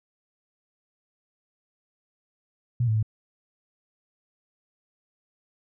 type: tone with pitch steps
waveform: sine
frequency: 120.9 / 109.6 / 108.9 Hz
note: B2 / A2 / A2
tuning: -36 / -6 / -17 cents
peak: -20 dBFS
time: 2.8-3.028 s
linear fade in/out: 5 ms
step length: 76 ms
effects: none